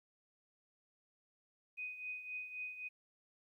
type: tone with tremolo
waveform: sine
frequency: 2497 Hz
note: D#7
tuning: 6 cents sharp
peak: -39 dBFS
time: 1.77-2.89 s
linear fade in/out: 20 ms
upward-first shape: triangle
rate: 3.8 Hz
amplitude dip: 70%
effects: 13-bit